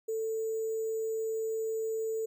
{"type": "tone with sample-and-hold", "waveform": "sine", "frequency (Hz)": 443.8, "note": "A4", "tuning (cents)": 15, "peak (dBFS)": -30, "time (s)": [0.08, 2.26], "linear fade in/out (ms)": 10, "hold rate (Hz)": 7350, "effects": []}